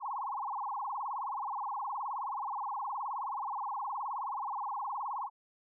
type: tone with vibrato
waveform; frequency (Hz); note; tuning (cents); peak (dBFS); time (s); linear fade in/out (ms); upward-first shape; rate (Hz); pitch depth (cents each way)
sine; 944; A#5; +22; -34; 0-5.3; 50; sine; 19; 290
effects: none